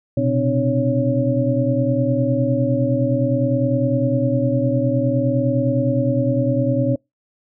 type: tone cluster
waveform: sine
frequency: 121.2 / 131 / 260.1 / 300.7 / 557 Hz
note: B2 / C3 / C4 / D4 / C#5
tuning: -32 / +2 / -10 / +41 / +8 cents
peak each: -21 / -24 / -21 / -24 / -21 dBFS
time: 0.17-6.96 s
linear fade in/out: 5 ms
effects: noise-tail reverb RT60 0.2 s tail -26 dB re dry